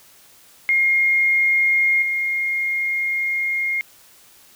sine tone with level steps, 2135 Hz, C7, 34 cents sharp, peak -14 / -19 dBFS, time 0.69-3.81 s, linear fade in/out 0 ms, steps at 2.02 s, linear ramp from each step 2 ms, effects white hiss -50 dBFS RMS until 4.55 s

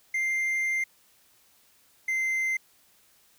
triangle tone pair in turn, 2096 / 2078 Hz, C7 / C7, +2 / -12 cents, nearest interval unison, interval 14 cents, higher first, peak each -23 dBFS, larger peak neither, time 0.14-0.84 / 2.08-2.57 s, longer first, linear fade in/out 5 ms, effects white hiss -62 dBFS RMS until 3.38 s

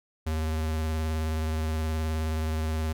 square tone with vibrato, 78.9 Hz, D#2, 25 cents sharp, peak -27 dBFS, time 0.26-2.93 s, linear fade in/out 10 ms, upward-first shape square, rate 19 Hz, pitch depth 21 cents each way, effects none

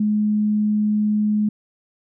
sine tone, 211 Hz, G#3, 28 cents sharp, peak -16 dBFS, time 0-1.49 s, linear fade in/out 5 ms, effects none

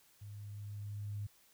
sine tone with level ramp, 103 Hz, G#2, 14 cents flat, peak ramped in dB -46 to -37 dBFS, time 0.21-1.27 s, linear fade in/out 10 ms, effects white hiss -67 dBFS RMS until 1.53 s

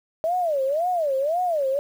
sine tone with vibrato, 622.3 Hz, D#5, in tune, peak -20 dBFS, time 0.24-1.79 s, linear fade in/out 0 ms, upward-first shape sine, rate 1.9 Hz, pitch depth 280 cents each way, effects 8-bit

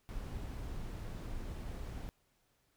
brown noise, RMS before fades -42 dBFS, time 0.09-2.09 s, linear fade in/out 0 ms, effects pink hiss -75 dBFS RMS until 2.76 s

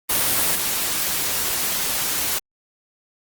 white noise with level steps, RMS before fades -19 / -23 dBFS, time 0.09-2.39 s, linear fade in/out 10 ms, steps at 0.55 s, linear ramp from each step 5 ms, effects Opus 24 kbps

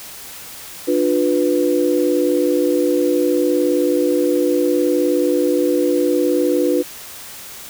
sine chord, B diminished, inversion first, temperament just, 296.3 / 355.6 / 493.9 Hz, D4 / F4 / B4, +15 / +31 / 0 cents, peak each -18 dBFS, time 0.87-6.83 s, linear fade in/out 20 ms, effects white hiss -35 dBFS RMS until 7.69 s

